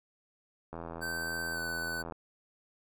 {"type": "click train", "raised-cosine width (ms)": 1, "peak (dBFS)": -27, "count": 117, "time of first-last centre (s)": [0.73, 2.123], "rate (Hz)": 83.3}
{"type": "tone with pitch glide", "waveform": "square", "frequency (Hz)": [1544, 1501.8], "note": ["G6", "F#6"], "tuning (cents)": [-27, 25], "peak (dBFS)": -35, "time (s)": [1.01, 2.03], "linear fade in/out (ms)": 20, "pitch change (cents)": -48, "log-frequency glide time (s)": [1.53, 1.59]}
{"effects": []}